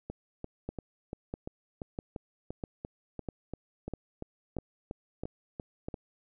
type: two click trains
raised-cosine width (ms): 2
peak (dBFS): -24 / -22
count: 18 / 9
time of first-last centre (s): 0.1-5.942 / 0.69-5.885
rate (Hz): 2.91 / 1.54
effects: none